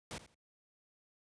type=noise with echo; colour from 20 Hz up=pink; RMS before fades=-43 dBFS; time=0.11-0.18 s; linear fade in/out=0 ms; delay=82 ms; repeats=2; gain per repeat=-14 dB; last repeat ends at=0.344 s; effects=high-pass 60 Hz 12 dB/octave + resampled to 22050 Hz